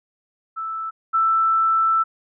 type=tone pair in turn; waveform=sine; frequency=1318.5 / 1325.9 Hz; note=E6 / E6; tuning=0 / +10 cents; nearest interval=unison; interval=10 cents; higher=second; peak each=-25 / -15 dBFS; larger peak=second; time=0.56-0.91 / 1.13-2.04 s; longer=second; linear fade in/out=20 ms; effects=none